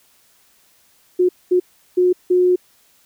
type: tone bursts at uneven times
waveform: sine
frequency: 361.7 Hz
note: F#4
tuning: 39 cents flat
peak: -11 dBFS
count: 4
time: 1.19-1.29 / 1.51-1.6 / 1.97-2.13 / 2.3-2.56 s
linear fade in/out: 10 ms
effects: white hiss -56 dBFS RMS until 3.05 s